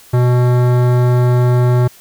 sine tone with hard clipping, 123.47 Hz, B2, in tune, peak -11 dBFS, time 0.13-1.88 s, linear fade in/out 10 ms, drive 17 dB, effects white hiss -43 dBFS RMS until 2 s

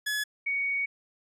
sawtooth / sine tone pair in turn, 1700 / 2237 Hz, G#6 / C#7, +40 / +15 cents, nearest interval perfect fourth, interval 475 cents, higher second, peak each -24 / -26 dBFS, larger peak first, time 0.06-0.24 / 0.46-0.86 s, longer second, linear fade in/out 10 ms, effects resampled to 32000 Hz

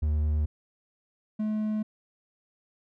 triangle tone pair in turn, 75.8 / 214.4 Hz, D#2 / A3, -45 / -45 cents, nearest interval octave + tritone, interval 1800 cents, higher second, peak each -21 / -24 dBFS, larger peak first, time 0.02-0.46 / 1.39-1.83 s, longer neither, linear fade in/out 10 ms, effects none

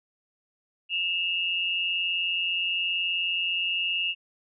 sine tone pair together, 2665 / 2844 Hz, E7 / F7, +18 / +31 cents, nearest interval minor second, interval 113 cents, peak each -28 / -27 dBFS, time 0.89-4.15 s, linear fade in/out 50 ms, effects none

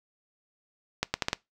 accelerating click train, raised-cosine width 0.2 ms, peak -8 dBFS, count 5, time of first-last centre 1.03-1.331 s, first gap 110 ms, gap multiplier 0.75, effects noise-tail reverb RT60 0.2 s tail -22 dB re dry

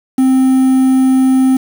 triangle tone with quantisation, 261.6 Hz, C4, in tune, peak -5 dBFS, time 0.18-1.57 s, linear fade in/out 5 ms, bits 5, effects none

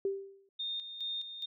sine tone with exponential decay, 392 Hz, G4, in tune, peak -27 dBFS, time 0.05-0.49 s, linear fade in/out 2 ms, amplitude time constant 95 ms
sine tone with tremolo, 3655 Hz, A#7, 35 cents flat, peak -34 dBFS, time 0.59-1.46 s, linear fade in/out 10 ms, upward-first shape square, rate 2.4 Hz, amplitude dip 60%
effects none

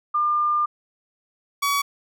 sine / sawtooth tone pair in turn, 1200 / 1132.6 Hz, D6 / C#6, +37 / +37 cents, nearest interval minor second, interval 100 cents, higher first, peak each -18 / -16 dBFS, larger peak second, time 0.14-0.66 / 1.62-1.82 s, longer first, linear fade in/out 10 ms, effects none

